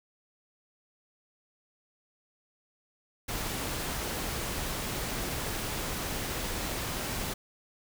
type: noise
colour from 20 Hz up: pink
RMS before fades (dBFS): -34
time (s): 3.28-7.34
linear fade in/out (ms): 10
effects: none